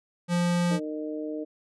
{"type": "tone", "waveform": "square", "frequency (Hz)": 174.61, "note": "F3", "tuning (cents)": 0, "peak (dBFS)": -23, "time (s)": [0.28, 0.8], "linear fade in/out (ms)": 50}
{"type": "harmonic tone", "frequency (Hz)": 153.2, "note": "D#3", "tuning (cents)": -27, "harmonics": [2, 3, 4], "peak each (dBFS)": [-32, -36, -38], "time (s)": [0.7, 1.45], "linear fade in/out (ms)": 20}
{"effects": ["resampled to 24000 Hz"]}